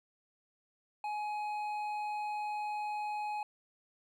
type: tone with hard clipping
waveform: sine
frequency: 840 Hz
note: G#5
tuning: 19 cents sharp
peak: -36 dBFS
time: 1.04-3.43 s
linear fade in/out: 2 ms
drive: 7 dB
effects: none